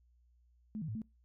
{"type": "tone with pitch steps", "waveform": "sine", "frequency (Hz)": [215.3, 157.9, 108.4, 220.3], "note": ["A3", "D#3", "A2", "A3"], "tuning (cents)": [-37, 26, -25, 2], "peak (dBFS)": -37, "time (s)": [0.75, 1.018], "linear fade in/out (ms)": 0, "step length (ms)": 67, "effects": ["noise-tail reverb RT60 0.2 s tail -23 dB re dry", "added 60 Hz sine -65 dBFS peak until 1.24 s"]}